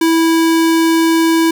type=tone; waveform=square; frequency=327.8 Hz; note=E4; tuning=10 cents flat; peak=-10 dBFS; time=0.01-1.51 s; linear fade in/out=5 ms; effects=none